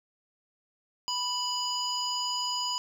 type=harmonic tone; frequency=987.8 Hz; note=B5; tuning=in tune; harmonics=1 / 3 / 5 / 7; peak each=-33 / -35 / -32 / -38 dBFS; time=1.08-2.78 s; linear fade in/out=0 ms; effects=9-bit